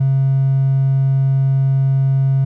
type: tone with hard clipping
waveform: triangle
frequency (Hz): 135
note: C#3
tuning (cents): -45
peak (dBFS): -12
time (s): 0-2.45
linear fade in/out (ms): 10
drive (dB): 4
effects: none